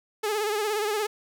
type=tone with vibrato; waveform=sawtooth; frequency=422.2 Hz; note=G#4; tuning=29 cents sharp; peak=-21 dBFS; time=0.23-1.07 s; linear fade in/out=10 ms; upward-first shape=sine; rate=17 Hz; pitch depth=66 cents each way; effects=10-bit